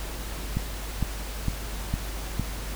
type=click train; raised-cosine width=5 ms; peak=-13 dBFS; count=5; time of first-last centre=0.57-2.396 s; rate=2.19 Hz; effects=added 50 Hz sine -33 dBFS peak until 2.75 s + pink hiss -38 dBFS RMS until 2.75 s